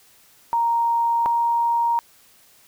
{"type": "tone pair in turn", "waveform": "sine", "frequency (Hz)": [932.3, 936], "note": ["A#5", "A#5"], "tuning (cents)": [0, 7], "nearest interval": "unison", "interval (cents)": 7, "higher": "second", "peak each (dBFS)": -17, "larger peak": "neither", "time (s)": [[0.53, 1.26], [1.26, 1.99]], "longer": "neither", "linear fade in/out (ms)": 0, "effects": ["white hiss -54 dBFS RMS until 2.67 s"]}